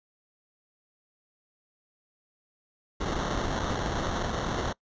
pink noise with sample-and-hold, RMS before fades -30 dBFS, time 3-4.73 s, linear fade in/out 10 ms, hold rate 2450 Hz, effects noise-tail reverb RT60 0.1 s tail -23 dB re dry + resampled to 16000 Hz

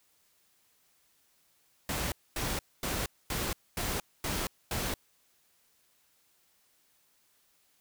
pink noise bursts, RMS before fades -33 dBFS, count 7, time 1.89-4.94 s, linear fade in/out 2 ms, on 230 ms, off 240 ms, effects white hiss -69 dBFS RMS until 7.8 s

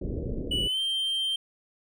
pink low-pass noise, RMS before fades -32 dBFS, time 0.01-0.68 s, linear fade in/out 5 ms, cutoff 530 Hz, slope 48 dB/octave
triangle tone with pitch glide, 2954 to 3148 Hz, F#7 to G7, -3 to +7 cents, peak -24 dBFS, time 0.51-1.36 s, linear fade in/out 5 ms, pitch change +110 cents, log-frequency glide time 0.65-0.8 s
effects none

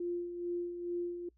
sine tone with tremolo, 349.2 Hz, F4, in tune, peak -32 dBFS, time 0-1.29 s, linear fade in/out 5 ms, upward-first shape sine, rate 2.3 Hz, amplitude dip 55%, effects noise-tail reverb RT60 0.1 s tail -24 dB re dry + added 60 Hz sine -66 dBFS peak until 1.37 s

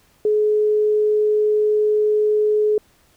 sine tone, 424.1 Hz, G#4, 36 cents sharp, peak -14 dBFS, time 0.25-2.78 s, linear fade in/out 2 ms, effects pink hiss -57 dBFS RMS until 3.16 s

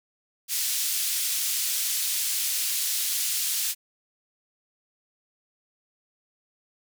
white band-pass noise, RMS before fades -27 dBFS, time 0.48-3.75 s, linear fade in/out 50 ms, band 3100 to 15000 Hz, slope 12 dB/octave, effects none

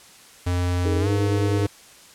square tone with pitch glide, 89 to 100.48 Hz, F2 to G2, +33 to +43 cents, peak -21 dBFS, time 0.46-1.67 s, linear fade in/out 10 ms, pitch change +210 cents, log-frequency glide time 0.99-1.08 s
sine chord, D# suspended fourth, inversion none, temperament equal, 311.1 / 415.3 / 466.2 Hz, D#4 / G#4 / A#4, 0 / 0 / 0 cents, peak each -27 / -27 / -31 dBFS, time 0.85-1.66 s, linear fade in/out 2 ms
effects white hiss -48 dBFS RMS until 2.14 s + low-pass 10000 Hz 12 dB/octave

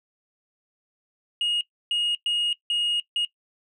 sine tone bursts at uneven times, 2869 Hz, F7, 46 cents sharp, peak -19 dBFS, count 5, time 1.41-1.61 / 1.91-2.15 / 2.26-2.53 / 2.7-3 / 3.16-3.25 s, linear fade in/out 2 ms, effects noise-tail reverb RT60 0.1 s tail -20 dB re dry + tanh soft clip ceiling -20 dBFS

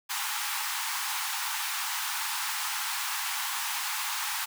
pink high-pass noise, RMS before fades -32 dBFS, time 0.09-4.46 s, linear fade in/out 20 ms, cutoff 800 Hz, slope 96 dB/octave, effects none

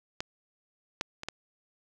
clicks, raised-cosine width 0.2 ms, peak -15 / -12 / -21 / -16 dBFS, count 4, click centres 0.205 / 1.011 / 1.234 / 1.286 s, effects none

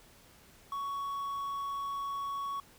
triangle tone with quantisation, 1116 Hz, C#6, 11 cents sharp, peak -32 dBFS, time 0.72-2.6 s, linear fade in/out 2 ms, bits 10, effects pink hiss -59 dBFS RMS until 2.78 s

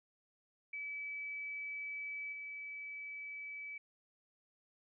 sine tone with level steps, 2296 Hz, D7, 40 cents flat, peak -40 / -43 dBFS, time 0.73-3.78 s, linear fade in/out 5 ms, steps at 2.32 s, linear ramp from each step 10 ms, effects none

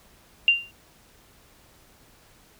sine tone with exponential decay, 2781 Hz, F7, 8 cents flat, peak -11 dBFS, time 0.48-0.71 s, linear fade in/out 1 ms, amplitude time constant 48 ms, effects pink hiss -56 dBFS RMS until 2.59 s

